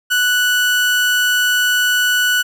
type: tone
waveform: 30% pulse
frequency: 1480 Hz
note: F#6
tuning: in tune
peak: -10 dBFS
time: 0.1-2.43 s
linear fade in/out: 20 ms
effects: none